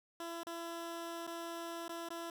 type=tone with dropouts; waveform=15% pulse; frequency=336.5 Hz; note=E4; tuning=36 cents sharp; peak=-35 dBFS; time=0.2-2.3 s; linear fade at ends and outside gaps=2 ms; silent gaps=0.433-0.468 / 1.268-1.275 / 1.881-1.893 / 2.088-2.104 s; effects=none